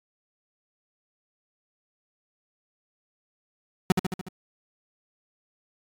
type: tone with echo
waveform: 35% pulse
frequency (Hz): 184.4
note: F#3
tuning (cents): -6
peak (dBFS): -14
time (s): 3.9-3.92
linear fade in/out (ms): 2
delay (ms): 73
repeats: 5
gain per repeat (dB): -4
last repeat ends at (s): 4.285
effects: AAC 48 kbps